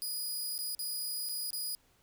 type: tone with dropouts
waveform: 15% pulse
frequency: 4933 Hz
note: D#8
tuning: 16 cents flat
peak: -28 dBFS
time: 0.02-1.75 s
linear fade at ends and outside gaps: 0 ms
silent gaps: 0.579-0.589 / 0.749-0.792 / 1.289-1.294 / 1.505-1.531 s
effects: pink hiss -68 dBFS RMS until 2.02 s